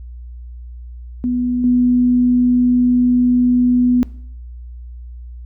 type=tone with level steps; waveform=sine; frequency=246.9 Hz; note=B3; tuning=in tune; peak=-15 / -10 dBFS; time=1.24-4.03 s; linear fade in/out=0 ms; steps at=1.64 s; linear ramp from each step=2 ms; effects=noise-tail reverb RT60 0.6 s tail -21 dB re dry + added 60 Hz sine -30 dBFS peak until 5.45 s